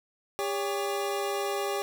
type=tone pair together; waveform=25% pulse; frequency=401.1 / 563.3 Hz; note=G4 / C#5; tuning=+40 / +28 cents; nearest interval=tritone; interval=588 cents; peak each=-26 / -30 dBFS; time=0.39-1.82 s; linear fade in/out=0 ms; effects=none